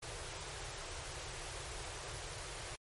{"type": "band-stop noise", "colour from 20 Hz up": "pink", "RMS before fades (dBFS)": -45, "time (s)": [0.02, 2.76], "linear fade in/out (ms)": 10, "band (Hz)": [150, 340], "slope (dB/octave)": 48, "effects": ["MP3 48 kbps"]}